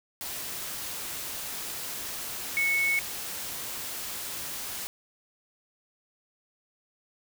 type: tone in noise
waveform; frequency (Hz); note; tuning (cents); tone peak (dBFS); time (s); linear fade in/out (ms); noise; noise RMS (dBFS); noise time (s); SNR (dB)
sine; 2207; C#7; -8; -23; 2.57-2.99; 0; white; -36; 0.21-4.87; +10
effects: none